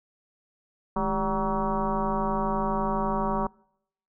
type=tone with frequency modulation; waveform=sine; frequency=578 Hz; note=D5; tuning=28 cents flat; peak=-23 dBFS; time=0.96-3.47 s; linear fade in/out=5 ms; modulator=184 Hz; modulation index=3.1; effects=noise-tail reverb RT60 0.7 s tail -25 dB re dry